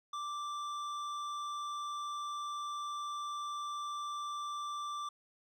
triangle tone with hard clipping, 1174.7 Hz, D6, in tune, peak -39 dBFS, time 0.13-5.09 s, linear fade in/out 5 ms, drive 14 dB, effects none

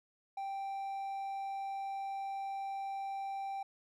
triangle tone, 784 Hz, G5, in tune, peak -35 dBFS, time 0.37-3.63 s, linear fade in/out 5 ms, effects none

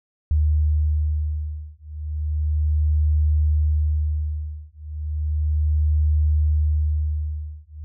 sine beating tone pair, 75.8 / 76.14 Hz, D#2 / D#2, -45 / -37 cents, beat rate 0.34 Hz, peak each -21 dBFS, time 0.31-7.84 s, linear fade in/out 0 ms, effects none

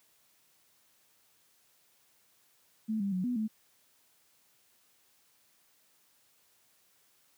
sine tone with pitch steps, 218.8 / 198.6 / 183.8 / 246.5 / 217.5 Hz, A3 / G3 / F#3 / B3 / A3, -9 / +23 / -11 / -3 / -20 cents, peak -29 dBFS, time 2.88-3.48 s, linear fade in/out 20 ms, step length 120 ms, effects white hiss -68 dBFS RMS until 7.37 s + high-pass 80 Hz 12 dB/octave

